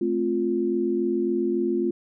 sine chord, F major, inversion first, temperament just, 218.3 / 261.9 / 349.2 Hz, A3 / C4 / F4, -13 / +2 / 0 cents, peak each -28 / -28 / -23 dBFS, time 0.01-1.91 s, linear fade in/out 5 ms, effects none

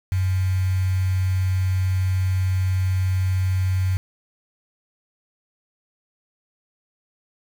sine tone with quantisation, 93.4 Hz, F#2, 17 cents sharp, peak -18 dBFS, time 0.12-3.97 s, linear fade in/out 0 ms, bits 6, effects none

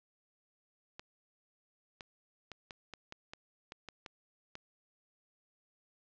clicks, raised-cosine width 0.2 ms, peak -27 dBFS, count 11, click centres 0.995 / 2.008 / 2.517 / 2.708 / 2.937 / 3.124 / 3.335 / 3.721 / 3.887 / 4.062 / 4.554 s, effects low-pass 5000 Hz 12 dB/octave

